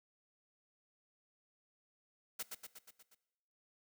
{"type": "noise with echo", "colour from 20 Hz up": "white", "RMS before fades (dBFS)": -40, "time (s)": [2.39, 2.43], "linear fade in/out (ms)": 10, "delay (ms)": 120, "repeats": 6, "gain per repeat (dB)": -4, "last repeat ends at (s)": 3.15, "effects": ["noise-tail reverb RT60 1.0 s tail -19 dB re dry", "high-pass 100 Hz 12 dB/octave"]}